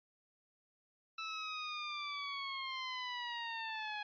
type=linear sweep; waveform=15% pulse; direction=down; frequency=1318.5 to 830.6 Hz; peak=-33 dBFS; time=1.18-4.03 s; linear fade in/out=5 ms; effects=resampled to 11025 Hz